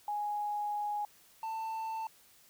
sine / triangle tone pair in turn, 830.6 / 890.2 Hz, G#5 / A5, 0 / +20 cents, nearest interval minor second, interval 120 cents, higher second, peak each -32 / -33 dBFS, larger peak first, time 0.08-1.05 / 1.43-2.07 s, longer first, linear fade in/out 2 ms, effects white hiss -62 dBFS RMS until 2.49 s

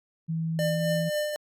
sine tone with pitch glide, 162.6 to 164.97 Hz, E3 to E3, -23 to +2 cents, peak -26 dBFS, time 0.28-1.1 s, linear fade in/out 20 ms, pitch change +25 cents, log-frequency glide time 0.74-0.8 s
square tone with tremolo, 599 Hz, D5, 34 cents sharp, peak -25 dBFS, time 0.59-1.36 s, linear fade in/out 0 ms, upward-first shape triangle, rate 3.8 Hz, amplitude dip 50%
effects AAC 64 kbps

